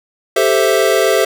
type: chord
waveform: square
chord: A minor seventh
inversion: third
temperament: equal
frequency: 392 / 440 / 523.3 / 659.3 Hz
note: G4 / A4 / C5 / E5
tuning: 0 / 0 / 0 / 0 cents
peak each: -17 dBFS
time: 0.36-1.25 s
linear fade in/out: 5 ms
effects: none